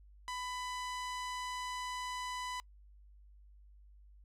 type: tone with low-pass filter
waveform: sawtooth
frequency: 998 Hz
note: B5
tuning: 18 cents sharp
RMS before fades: -41 dBFS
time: 0.28-2.6 s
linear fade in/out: 0 ms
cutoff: 8500 Hz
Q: 0.87
effects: noise-tail reverb RT60 0.1 s tail -26 dB re dry + added 50 Hz sine -56 dBFS peak until 4.24 s